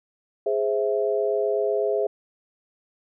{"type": "chord", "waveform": "sine", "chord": "Ab augmented", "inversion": "none", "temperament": "equal", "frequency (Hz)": [415.3, 523.3, 659.3], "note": ["Ab4", "C5", "E5"], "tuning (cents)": [0, 0, 0], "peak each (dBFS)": [-23, -27, -26], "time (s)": [0.46, 2.07], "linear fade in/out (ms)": 5, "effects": []}